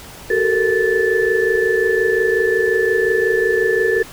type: tone cluster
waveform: sine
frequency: 379.2 / 438.1 / 463.7 / 1750 Hz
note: F#4 / A4 / A#4 / A6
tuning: +43 / -7 / -9 / -10 cents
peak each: -19 dBFS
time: 0.3-4.03 s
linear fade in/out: 5 ms
effects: pink hiss -37 dBFS RMS until 4.12 s